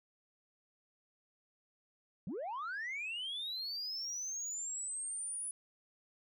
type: linear sweep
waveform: sine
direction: up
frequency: 146 to 9956 Hz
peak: -36 dBFS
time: 2.27-5.51 s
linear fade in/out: 2 ms
effects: tanh soft clip ceiling -36 dBFS